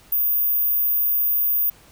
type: tone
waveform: sine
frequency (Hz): 14917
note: A#9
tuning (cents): 0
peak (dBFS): -17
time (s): 0.12-1.7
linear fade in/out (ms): 5
effects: pink hiss -51 dBFS RMS until 1.91 s